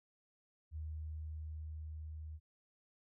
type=tone with level ramp; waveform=sine; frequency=77.78 Hz; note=D#2; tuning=in tune; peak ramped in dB=-40 to -44 dBFS; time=0.71-2.4 s; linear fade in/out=50 ms; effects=none